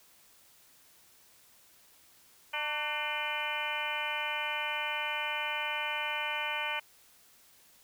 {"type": "harmonic tone with a mistuned harmonic", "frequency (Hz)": 300, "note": "D4", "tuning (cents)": 37, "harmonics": [2, 3, 4, 5, 6, 7, 8, 9, 10], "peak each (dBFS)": [-44, -38, -43, -40, -44, -41, -36, -46, -39], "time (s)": [2.53, 6.8], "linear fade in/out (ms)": 10, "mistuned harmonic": 4, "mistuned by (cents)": -58, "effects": ["white hiss -61 dBFS RMS until 7.83 s"]}